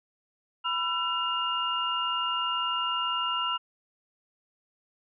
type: tone cluster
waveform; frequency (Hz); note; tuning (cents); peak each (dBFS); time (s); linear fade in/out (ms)
sine; 990 / 1350 / 2828; B5 / E6 / F7; +4 / +41 / +21; -32 / -30 / -30; 0.64-3.58; 20
effects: none